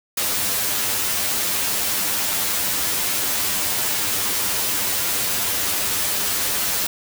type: noise with comb filter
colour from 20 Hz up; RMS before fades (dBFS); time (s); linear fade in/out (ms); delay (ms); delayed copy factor
white; -22; 0.17-6.87; 5; 10; +0.6
effects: none